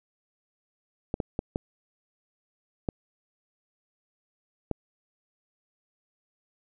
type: clicks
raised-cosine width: 2 ms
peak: -14 dBFS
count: 6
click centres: 1.141 / 1.202 / 1.391 / 1.559 / 2.888 / 4.713 s
effects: none